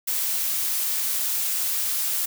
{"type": "noise", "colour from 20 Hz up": "blue", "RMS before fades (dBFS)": -25, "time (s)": [0.07, 2.26], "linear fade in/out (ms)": 10, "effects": []}